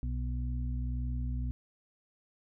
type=harmonic tone; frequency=61.74 Hz; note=B1; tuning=in tune; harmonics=1 / 2 / 4; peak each=-32 / -38 / -43 dBFS; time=0.03-1.51 s; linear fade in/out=0 ms; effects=none